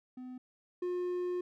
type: tone pair in turn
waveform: triangle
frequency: 253.1 / 357.9 Hz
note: B3 / F4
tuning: +43 / +42 cents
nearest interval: tritone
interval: 599 cents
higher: second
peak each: -40 / -30 dBFS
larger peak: second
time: 0.17-0.38 / 0.82-1.41 s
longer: second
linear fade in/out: 5 ms
effects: none